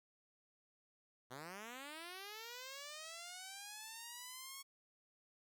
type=linear sweep; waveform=5% pulse; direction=up; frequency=120 to 1106 Hz; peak=-37 dBFS; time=1.3-4.63 s; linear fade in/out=20 ms; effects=none